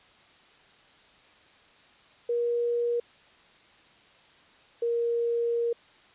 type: tone pair in turn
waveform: sine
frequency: 475.4 / 469.4 Hz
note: A#4 / A#4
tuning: +34 / +12 cents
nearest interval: unison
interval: 22 cents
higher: first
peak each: -24 dBFS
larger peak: neither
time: 2.29-3 / 4.82-5.73 s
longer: second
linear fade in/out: 5 ms
effects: white hiss -57 dBFS RMS until 6.14 s + resampled to 8000 Hz

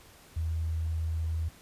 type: tone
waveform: sine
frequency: 80.9 Hz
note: E2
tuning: 32 cents flat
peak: -28 dBFS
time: 0.36-1.49 s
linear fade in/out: 10 ms
effects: pink hiss -55 dBFS RMS until 1.61 s + resampled to 32000 Hz

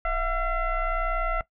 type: tone with frequency modulation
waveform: sine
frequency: 659.3 Hz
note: E5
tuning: in tune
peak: -23 dBFS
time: 0.05-1.41 s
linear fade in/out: 2 ms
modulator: 690 Hz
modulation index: 1.6
effects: noise-tail reverb RT60 0.1 s tail -18 dB re dry

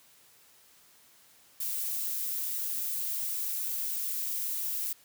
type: noise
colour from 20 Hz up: violet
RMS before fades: -33 dBFS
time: 1.6-4.93 s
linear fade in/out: 5 ms
effects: white hiss -60 dBFS RMS until 5.04 s + high-pass 60 Hz 12 dB/octave

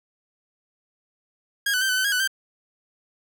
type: tone with pitch steps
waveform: sawtooth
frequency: 1633 / 1497 / 1560 / 1503 / 1522 / 1635 / 1492 / 1568 Hz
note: G#6 / F#6 / G6 / F#6 / F#6 / G#6 / F#6 / G6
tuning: -30 / +20 / -9 / +27 / +48 / -28 / +14 / 0 cents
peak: -17 dBFS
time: 1.66-2.276 s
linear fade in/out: 5 ms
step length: 77 ms
effects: none

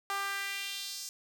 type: tone with high-pass filter sweep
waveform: sawtooth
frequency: 396 Hz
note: G4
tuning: 18 cents sharp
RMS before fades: -37 dBFS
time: 0.1-1.09 s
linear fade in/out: 0 ms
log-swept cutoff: 1000 to 6100 Hz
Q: 2.1
effects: none

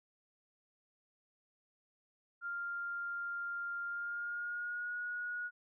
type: tone with pitch glide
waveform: sine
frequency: 1396.9 to 1451.2 Hz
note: F6 to F#6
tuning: 0 to -34 cents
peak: -37 dBFS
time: 2.41-5.51 s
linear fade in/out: 50 ms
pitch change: +66 cents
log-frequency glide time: 3.85-4.95 s
effects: none

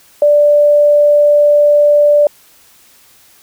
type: tone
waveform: sine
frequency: 587.3 Hz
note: D5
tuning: in tune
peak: -5 dBFS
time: 0.22-2.27 s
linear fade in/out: 2 ms
effects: white hiss -46 dBFS RMS until 3.42 s

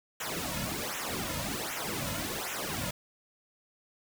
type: noise with flanger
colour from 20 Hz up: pink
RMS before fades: -35 dBFS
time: 0.2-2.91 s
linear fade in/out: 5 ms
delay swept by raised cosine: 0.21 to 2.61 ms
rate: 1.3 Hz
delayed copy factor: -0.95
effects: none

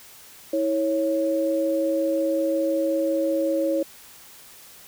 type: tone pair together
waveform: sine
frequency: 323.5 / 551 Hz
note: E4 / C#5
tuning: -32 / -11 cents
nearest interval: major sixth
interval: 921 cents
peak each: -24 / -22 dBFS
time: 0.53-3.83 s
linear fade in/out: 5 ms
effects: white hiss -47 dBFS RMS until 4.87 s

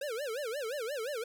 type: tone with vibrato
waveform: square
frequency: 510 Hz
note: C5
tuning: 44 cents flat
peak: -35 dBFS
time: 0.01-1.24 s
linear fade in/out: 5 ms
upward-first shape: sine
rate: 5.7 Hz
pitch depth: 280 cents each way
effects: none

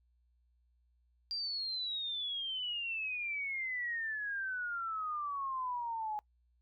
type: exponential sweep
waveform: sine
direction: down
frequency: 4782 to 835 Hz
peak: -35 dBFS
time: 1.31-6.19 s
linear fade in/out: 0 ms
effects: noise-tail reverb RT60 0.1 s tail -23 dB re dry + added 60 Hz sine -69 dBFS peak until 6.61 s

